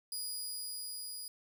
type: tone with level ramp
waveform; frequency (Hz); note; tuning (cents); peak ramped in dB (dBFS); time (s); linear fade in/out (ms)
20% pulse; 4900; D#8; -27; -31 to -36; 0.12-1.28; 2
effects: none